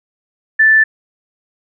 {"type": "tone", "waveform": "sine", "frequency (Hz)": 1760, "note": "A6", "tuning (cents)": 0, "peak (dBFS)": -6, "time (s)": [0.59, 0.84], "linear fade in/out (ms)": 10, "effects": []}